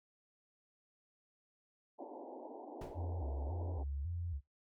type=band-pass noise; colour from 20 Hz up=pink; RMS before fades=-49 dBFS; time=1.98-3.84 s; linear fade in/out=20 ms; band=250 to 930 Hz; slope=96 dB/octave
type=noise with exponential decay; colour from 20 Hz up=brown; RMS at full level=-41 dBFS; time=2.81-3.05 s; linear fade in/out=5 ms; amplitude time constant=52 ms
type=tone with vibrato; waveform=sine; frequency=77.78 Hz; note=D#2; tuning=in tune; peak=-37 dBFS; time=2.94-4.41 s; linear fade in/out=50 ms; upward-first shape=square; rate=1.8 Hz; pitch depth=180 cents each way
effects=noise-tail reverb RT60 0.2 s tail -24 dB re dry